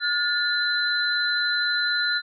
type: tone cluster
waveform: sine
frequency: 1431 / 1744 / 4044 Hz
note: F6 / A6 / B7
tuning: +42 / -16 / +40 cents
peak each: -24 / -28 / -25 dBFS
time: 0-2.22 s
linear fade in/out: 50 ms
effects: none